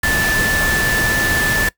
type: tone in noise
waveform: sine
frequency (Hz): 1752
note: A6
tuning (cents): -8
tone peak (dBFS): -16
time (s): 0.03-1.69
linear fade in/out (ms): 5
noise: pink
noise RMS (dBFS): -20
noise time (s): 0.03-1.69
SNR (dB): +1
effects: noise-tail reverb RT60 0.1 s tail -20 dB re dry